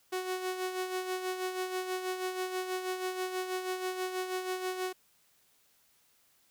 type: tone with tremolo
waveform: sawtooth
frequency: 370 Hz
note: F#4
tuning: in tune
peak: -27 dBFS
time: 0.12-4.93 s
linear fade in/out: 10 ms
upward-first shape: sine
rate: 6.2 Hz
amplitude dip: 55%
effects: white hiss -68 dBFS RMS until 6.5 s